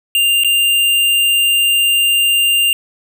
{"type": "tone with dropouts", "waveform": "square", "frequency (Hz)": 2794, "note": "F7", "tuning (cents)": 0, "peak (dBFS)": -11, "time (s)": [0.15, 2.73], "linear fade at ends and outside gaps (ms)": 1, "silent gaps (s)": [0.436, 0.446], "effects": []}